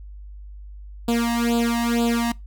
sawtooth tone with flanger, 234.7 Hz, A#3, 12 cents sharp, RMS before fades -21 dBFS, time 1.08-2.32 s, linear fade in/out 5 ms, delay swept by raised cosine 0.25 to 1.08 ms, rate 2.1 Hz, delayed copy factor +0.95, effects noise-tail reverb RT60 0.2 s tail -23 dB re dry + added 50 Hz sine -36 dBFS peak until 2.46 s

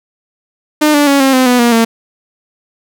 sawtooth tone with pitch steps, 302.8 / 290.8 / 279.3 / 268.2 / 257.6 / 247.4 / 237.6 / 228.2 Hz, D#4 / D4 / C#4 / C4 / C4 / B3 / A#3 / A#3, -47 / -17 / +13 / +43 / -27 / +3 / +33 / -37 cents, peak -3 dBFS, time 0.81-1.85 s, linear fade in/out 10 ms, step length 130 ms, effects none

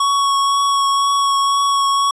square tone with vibrato, 1112 Hz, C#6, 5 cents sharp, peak -14 dBFS, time 0-2.11 s, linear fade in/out 5 ms, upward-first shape triangle, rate 2 Hz, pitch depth 14 cents each way, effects resampled to 22050 Hz

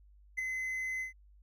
triangle tone with ADSR envelope, 2043 Hz, C7, 42 cents flat, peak -27 dBFS, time 0.37-1.13 s, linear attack 20 ms, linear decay 5 ms, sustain -5 dB, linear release 120 ms, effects added 50 Hz sine -57 dBFS peak until 1.42 s

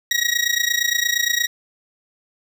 20% pulse tone with amplitude modulation, 1901 Hz, A#6, 33 cents sharp, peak -9 dBFS, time 0.11-1.47 s, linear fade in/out 2 ms, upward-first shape sine, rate 28.6 Hz, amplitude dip 85%, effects none

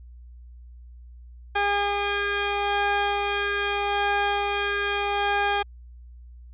15% pulse tone pair together, 405.9 / 811 Hz, G#4 / G#5, -40 / -41 cents, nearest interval octave, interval 1199 cents, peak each -19 dBFS, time 1.55-5.63 s, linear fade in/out 10 ms, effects added 60 Hz sine -42 dBFS peak until 6.53 s + resampled to 8000 Hz

